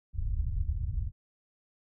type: low-pass noise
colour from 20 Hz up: pink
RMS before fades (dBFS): -31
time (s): 0.13-1.12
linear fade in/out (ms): 50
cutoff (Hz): 100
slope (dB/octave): 24
effects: none